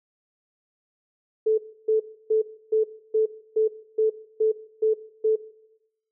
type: tone bursts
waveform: sine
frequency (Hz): 437.3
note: A4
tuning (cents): -11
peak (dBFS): -17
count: 10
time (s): 1.46-5.36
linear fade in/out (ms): 10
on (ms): 120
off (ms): 300
effects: noise-tail reverb RT60 0.9 s tail -18 dB re dry